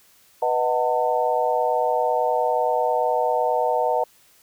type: chord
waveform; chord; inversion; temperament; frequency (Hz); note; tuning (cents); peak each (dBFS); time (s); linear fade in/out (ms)
sine; B dominant seventh; none; equal with one note detuned; 493.9 / 622.3 / 740 / 897.5; B4 / D#5 / F#5 / A5; 0 / 0 / 0 / +34; -24; 0.42-4.04; 5
effects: white hiss -56 dBFS RMS until 4.42 s